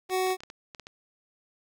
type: tone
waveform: 25% pulse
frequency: 372.6 Hz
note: F#4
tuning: 12 cents sharp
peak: -21 dBFS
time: 0.09-0.37 s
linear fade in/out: 50 ms
type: clicks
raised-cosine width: 0.2 ms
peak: -26 dBFS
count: 9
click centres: 0.098 / 0.269 / 0.305 / 0.405 / 0.435 / 0.501 / 0.748 / 0.797 / 0.869 s
effects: none